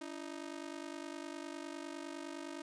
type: ring-modulated tone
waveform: sawtooth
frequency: 311.1 Hz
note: D#4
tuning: in tune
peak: -36 dBFS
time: 0.01-2.62 s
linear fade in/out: 0 ms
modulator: 24.9 Hz
effects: resampled to 22050 Hz